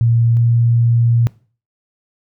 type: tone pair in turn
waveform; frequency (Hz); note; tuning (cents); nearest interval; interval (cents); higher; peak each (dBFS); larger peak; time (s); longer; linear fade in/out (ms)
sine; 116.6 / 117.55; A#2 / A#2; +1 / +15; unison; 14; second; -10; neither; 0.01-0.37 / 0.37-1.27; second; 0
effects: noise-tail reverb RT60 0.4 s tail -21 dB re dry